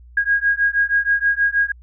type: beating tone pair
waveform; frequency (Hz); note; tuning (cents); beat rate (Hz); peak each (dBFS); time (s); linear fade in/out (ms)
sine; 1634 / 1640.3; G#6 / G#6; -29 / -22; 6.3; -18; 0.17-1.72; 5
effects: added 60 Hz sine -41 dBFS peak until 1.82 s